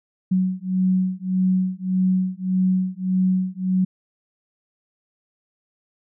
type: beating tone pair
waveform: sine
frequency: 185 / 186.7 Hz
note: F#3 / F#3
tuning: 0 / +16 cents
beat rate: 1.7 Hz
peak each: -21 dBFS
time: 0.31-3.85 s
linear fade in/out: 10 ms
effects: none